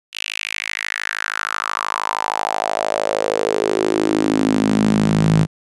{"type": "tone with high-pass filter sweep", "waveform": "sawtooth", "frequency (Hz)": 53, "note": "G#1", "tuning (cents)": 36, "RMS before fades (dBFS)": -19, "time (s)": [0.12, 5.47], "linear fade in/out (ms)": 50, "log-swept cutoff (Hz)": [2900, 150], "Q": 4.5, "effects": ["resampled to 22050 Hz"]}